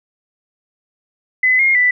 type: tone with pitch steps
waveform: sine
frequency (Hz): 2019 / 2137 / 1983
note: B6 / C7 / B6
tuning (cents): +38 / +36 / +7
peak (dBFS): -10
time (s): 1.43-1.91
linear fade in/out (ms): 5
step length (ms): 160
effects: none